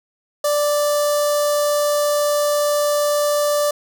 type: tone with notch filter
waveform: sawtooth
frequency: 587.3 Hz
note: D5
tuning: in tune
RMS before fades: -18 dBFS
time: 0.44-3.71 s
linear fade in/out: 5 ms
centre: 2300 Hz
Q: 0.68
effects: none